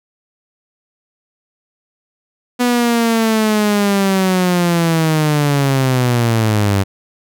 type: linear sweep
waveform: sawtooth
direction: down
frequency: 246.9 to 96.2 Hz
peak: -8 dBFS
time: 2.59-6.84 s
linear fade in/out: 20 ms
effects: none